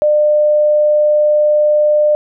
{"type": "tone", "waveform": "sine", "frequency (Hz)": 600, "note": "D5", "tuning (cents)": 37, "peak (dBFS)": -8, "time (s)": [0.02, 2.15], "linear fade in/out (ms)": 0, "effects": []}